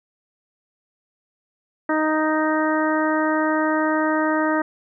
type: harmonic tone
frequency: 311.1 Hz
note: D#4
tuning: in tune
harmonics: 1 / 2 / 3 / 4 / 5 / 6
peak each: -21 / -24 / -26 / -27 / -28 / -29 dBFS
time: 1.89-4.62 s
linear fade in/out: 5 ms
effects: none